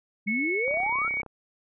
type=exponential sweep; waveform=sine; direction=up; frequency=194.7 to 1429 Hz; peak=-27 dBFS; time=0.26-1.09 s; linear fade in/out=20 ms
type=tone with pitch glide; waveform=sine; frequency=2200 to 2248 Hz; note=C#7 to C#7; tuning=-14 to +24 cents; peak=-26 dBFS; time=0.27-1.22 s; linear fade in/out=10 ms; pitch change=+38 cents; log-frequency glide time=0.6-0.67 s
type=click train; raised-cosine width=1 ms; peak=-28 dBFS; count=20; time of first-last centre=0.68-1.263 s; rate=32.6 Hz
effects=none